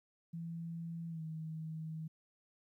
sine tone with pitch glide, 166.8 to 158.9 Hz, E3 to D#3, +21 to +37 cents, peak -40 dBFS, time 0.33-2.08 s, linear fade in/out 10 ms, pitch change -84 cents, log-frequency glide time 1.09-1.22 s, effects 13-bit

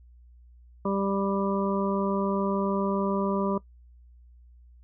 harmonic tone, 197 Hz, G3, 9 cents sharp, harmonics 1 / 2 / 3 / 5 / 6, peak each -27 / -30 / -32 / -34 / -35 dBFS, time 0.85-3.58 s, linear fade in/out 5 ms, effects noise-tail reverb RT60 0.1 s tail -19 dB re dry + added 60 Hz sine -50 dBFS peak until 4.83 s

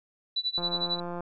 sine tone with tremolo, 3964 Hz, B7, 6 cents sharp, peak -24 dBFS, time 0.36-1 s, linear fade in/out 5 ms, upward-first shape sine, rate 11 Hz, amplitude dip 95%
click train, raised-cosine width 1 ms, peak -23 dBFS, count 110, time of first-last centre 0.58-1.206 s, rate 174 Hz
effects none

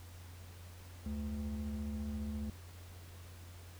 triangle ring-modulated tone, 144.6 Hz, D3, 27 cents flat, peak -32 dBFS, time 1.06-2.5 s, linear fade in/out 2 ms, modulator 71.2 Hz, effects added 88 Hz sine -50 dBFS peak until 3.79 s + pink hiss -58 dBFS RMS until 3.79 s

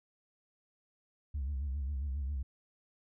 sine tone with vibrato, 69.3 Hz, C#2, in tune, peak -31 dBFS, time 1.34-2.43 s, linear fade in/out 10 ms, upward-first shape sine, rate 7.4 Hz, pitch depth 120 cents each way, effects tanh soft clip ceiling -31 dBFS

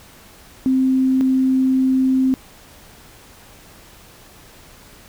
sine tone pair in turn, 261.6 / 261.6 Hz, C4 / C4, 0 / 0 cents, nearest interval unison, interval 0 cents, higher neither, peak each -13 / -13 dBFS, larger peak neither, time 0.66-1.21 / 1.21-2.34 s, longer second, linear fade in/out 0 ms, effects pink hiss -45 dBFS RMS until 5.08 s

